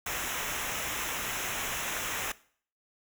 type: noise with comb filter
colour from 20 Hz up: pink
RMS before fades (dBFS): -34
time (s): 0.06-2.32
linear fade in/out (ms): 5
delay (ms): 0.22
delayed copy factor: -0.75
effects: noise-tail reverb RT60 0.5 s tail -19 dB re dry